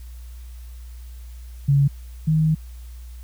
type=tone pair in turn; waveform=sine; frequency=140.3 / 157.16 Hz; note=C#3 / D#3; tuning=+21 / +18 cents; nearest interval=major second; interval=197 cents; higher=second; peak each=-13 / -15 dBFS; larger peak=first; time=1.68-1.88 / 2.27-2.55 s; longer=second; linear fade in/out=10 ms; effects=added 60 Hz sine -35 dBFS peak until 3.23 s + white hiss -54 dBFS RMS until 3.23 s